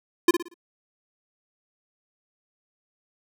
square tone with echo, 345.4 Hz, F4, 19 cents flat, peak -13 dBFS, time 0.28-0.31 s, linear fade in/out 5 ms, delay 58 ms, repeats 4, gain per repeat -9 dB, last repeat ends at 0.542 s, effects none

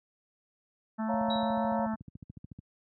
harmonic tone, 220 Hz, A3, in tune, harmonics 1 / 3 / 4 / 5 / 6 / 7 / 8, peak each -30 / -41 / -39 / -47 / -44 / -50 / -51 dBFS, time 0.98-1.96 s, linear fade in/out 20 ms
sine chord, Bb minor, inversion first, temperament equal, 554.4 / 698.5 / 932.3 Hz, Db5 / F5 / Bb5, 0 / 0 / 0 cents, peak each -34 dBFS, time 1.08-1.87 s, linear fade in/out 20 ms
click train, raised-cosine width 5 ms, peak -30 dBFS, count 21, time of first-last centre 1.14-2.589 s, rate 13.8 Hz
sine tone with exponential decay, 3868 Hz, B7, 37 cents flat, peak -32 dBFS, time 1.3-1.76 s, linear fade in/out 5 ms, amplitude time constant 100 ms
effects high-pass 100 Hz 12 dB/octave

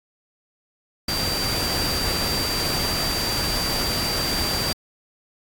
sine tone in noise, 4699 Hz, D8, in tune, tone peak -25 dBFS, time 1.08-4.73 s, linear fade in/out 5 ms, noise pink, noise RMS -26 dBFS, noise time 1.08-4.73 s, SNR -2 dB, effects AAC 64 kbps

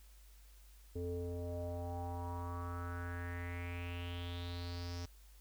square tone with low-pass filter sweep, 87.2 Hz, F2, 2 cents flat, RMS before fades -42 dBFS, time 0.95-5.06 s, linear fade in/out 10 ms, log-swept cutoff 400 to 5600 Hz, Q 5.7, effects added 50 Hz sine -57 dBFS peak until 5.4 s + white hiss -67 dBFS RMS until 5.4 s

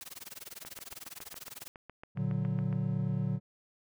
white noise with tremolo, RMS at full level -43 dBFS, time 0.01-1.68 s, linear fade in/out 0 ms, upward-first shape sine, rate 20 Hz, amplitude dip 100%
click train, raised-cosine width 0.5 ms, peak -31 dBFS, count 16, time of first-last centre 0.65-2.728 s, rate 7.22 Hz
triangle chord, Bb augmented, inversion none, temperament equal with one note detuned, 116.54 / 145.9 / 185 Hz, Bb2 / D3 / F#3, 0 / -11 / 0 cents, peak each -32 / -31 / -32 dBFS, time 2.15-3.4 s, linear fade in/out 50 ms
effects none

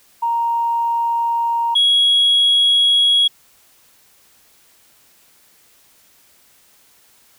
sine tone pair in turn, 932.3 / 3322 Hz, A#5 / G#7, 0 / 0 cents, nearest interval octave + minor seventh, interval 2200 cents, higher second, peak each -15 / -9 dBFS, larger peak second, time 0.22-1.75 / 1.75-3.28 s, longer neither, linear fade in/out 10 ms, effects tanh soft clip ceiling -8 dBFS + white hiss -53 dBFS RMS until 7.38 s

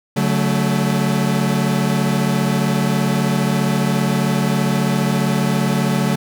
40% pulse chord, F# minor, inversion second, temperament equal with one note detuned, 141.91 / 185 / 220 Hz, C#3 / F#3 / A3, +41 / 0 / 0 cents, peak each -19 dBFS, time 0.16-6.16 s, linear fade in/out 10 ms, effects none

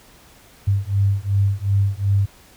sine beating tone pair, 98 / 100.7 Hz, G2 / G2, 0 / +47 cents, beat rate 2.7 Hz, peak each -19 dBFS, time 0.67-2.26 s, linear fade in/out 10 ms, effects pink hiss -49 dBFS RMS until 2.56 s

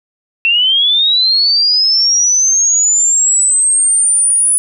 sine linear sweep, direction up, 2681 to 9956 Hz, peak -8 dBFS, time 0.45-4.58 s, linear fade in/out 0 ms, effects none

